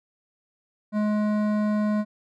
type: tone with hard clipping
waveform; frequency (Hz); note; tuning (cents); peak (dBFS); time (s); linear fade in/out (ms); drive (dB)
sine; 210.8; G#3; +26; -23; 0.92-2.05; 50; 13
effects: none